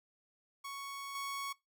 sawtooth tone with level steps, 1110 Hz, C#6, 2 cents sharp, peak -38 / -34 dBFS, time 0.64-1.53 s, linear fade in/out 10 ms, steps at 1.15 s, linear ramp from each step 2 ms, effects noise-tail reverb RT60 0.2 s tail -22 dB re dry

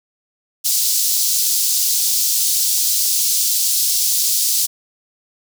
pink high-pass noise, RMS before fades -17 dBFS, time 0.64-4.67 s, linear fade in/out 20 ms, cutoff 4600 Hz, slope 24 dB/octave, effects none

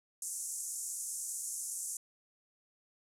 pink band-pass noise, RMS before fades -40 dBFS, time 0.22-1.97 s, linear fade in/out 2 ms, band 6500 to 11000 Hz, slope 48 dB/octave, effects none

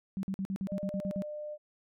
sine tone bursts, 192.5 Hz, G3, 31 cents flat, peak -31 dBFS, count 10, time 0.17-1.221 s, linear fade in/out 0 ms, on 61 ms, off 49 ms
sine tone, 600 Hz, D5, 37 cents sharp, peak -37 dBFS, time 0.67-1.58 s, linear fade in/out 50 ms
effects none

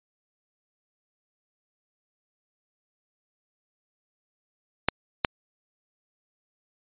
clicks, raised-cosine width 0.3 ms, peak -3 dBFS, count 2, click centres 4.886 / 5.248 s, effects resampled to 8000 Hz

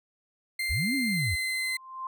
35% pulse tone with pitch glide, 2093 to 2058 Hz, C7 to C7, 0 to -29 cents, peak -26 dBFS, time 0.59-1.77 s, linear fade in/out 5 ms, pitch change -29 cents, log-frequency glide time 1.11-1.23 s
sine linear two-way sweep, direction up then down, 47.77 to 283.8 to 70.4 Hz, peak -27 dBFS, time 0.69-1.36 s, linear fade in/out 20 ms, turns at 0.95 s
sine tone with exponential growth, 1046.5 Hz, C6, in tune, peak -30 dBFS, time 1.47-2.07 s, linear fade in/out 2 ms, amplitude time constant 130 ms
effects none

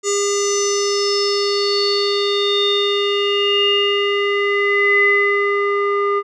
square tone with low-pass filter sweep, 404.3 Hz, G#4, 46 cents flat, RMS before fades -17 dBFS, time 0.03-6.23 s, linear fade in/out 50 ms, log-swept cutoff 7000 to 1500 Hz, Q 9.6, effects none

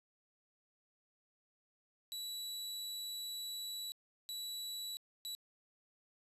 sawtooth tone bursts at uneven times, 3933 Hz, B7, 8 cents flat, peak -38 dBFS, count 3, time 2.12-3.92 / 4.29-4.97 / 5.25-5.35 s, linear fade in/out 0 ms, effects resampled to 32000 Hz + 11-bit

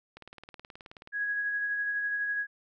click train, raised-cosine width 0.3 ms, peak -30 dBFS, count 18, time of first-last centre 0.17-1.074 s, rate 18.8 Hz
sine tone with tremolo, 1661.2 Hz, G#6, in tune, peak -27 dBFS, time 1.12-2.47 s, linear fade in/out 50 ms, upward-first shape sine, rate 12 Hz, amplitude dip 30%
effects none

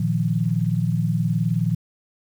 sine chord, Bb suspended fourth, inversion none, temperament equal, 116.54 / 155.56 / 174.61 Hz, Bb2 / Eb3 / F3, 0 / 0 / 0 cents, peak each -23 dBFS, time 0-1.75 s, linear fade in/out 5 ms, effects 8-bit

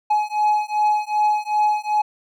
triangle beating tone pair, 843 / 845.6 Hz, G#5 / G#5, +26 / +31 cents, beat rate 2.6 Hz, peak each -18 dBFS, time 0.1-2.02 s, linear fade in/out 10 ms, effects none

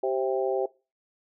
harmonic tone with a mistuned harmonic, 132 Hz, C3, 16 cents sharp, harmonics 3 / 4 / 5 / 6, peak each -27 / -29 / -31 / -33 dBFS, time 0.03-0.66 s, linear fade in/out 5 ms, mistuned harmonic 3, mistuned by -31 cents, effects noise-tail reverb RT60 0.3 s tail -21 dB re dry

